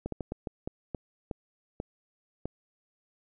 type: slowing click train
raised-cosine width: 2 ms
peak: -20 dBFS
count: 10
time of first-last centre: 0.06-2.456 s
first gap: 63 ms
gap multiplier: 1.34
effects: none